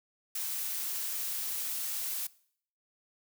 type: noise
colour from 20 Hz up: blue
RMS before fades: -35 dBFS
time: 0.35-2.27 s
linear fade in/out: 5 ms
effects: noise-tail reverb RT60 0.6 s tail -21 dB re dry